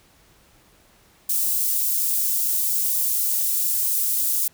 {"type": "high-pass noise", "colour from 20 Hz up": "white", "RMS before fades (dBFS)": -22, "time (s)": [1.29, 4.48], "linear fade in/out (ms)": 5, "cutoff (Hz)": 9200, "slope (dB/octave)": 12, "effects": ["pink hiss -56 dBFS RMS until 4.53 s"]}